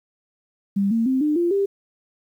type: tone with pitch steps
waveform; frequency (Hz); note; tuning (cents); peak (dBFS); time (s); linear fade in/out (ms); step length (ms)
sine; 198.4 / 227.9 / 261.8 / 300.7 / 345.4 / 396.8; G3 / A#3 / C4 / D4 / F4 / G4; +21 / -39 / +1 / +41 / -19 / +21; -17; 0.76-1.66; 10; 150
effects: 9-bit